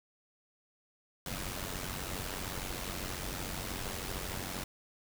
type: noise with amplitude modulation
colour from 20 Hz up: pink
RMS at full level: -36 dBFS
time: 1.26-4.64 s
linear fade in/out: 2 ms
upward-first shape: sine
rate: 92.9 Hz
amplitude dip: 65%
effects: none